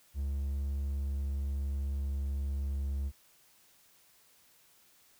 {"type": "tone with pitch glide", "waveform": "triangle", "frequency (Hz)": [69.6, 69.16], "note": ["C#2", "C#2"], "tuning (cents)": [8, -3], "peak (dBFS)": -29, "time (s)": [0.14, 3.12], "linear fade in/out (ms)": 50, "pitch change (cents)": -11, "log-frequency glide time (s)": [0.4, 2.99], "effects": ["white hiss -64 dBFS RMS until 5.19 s"]}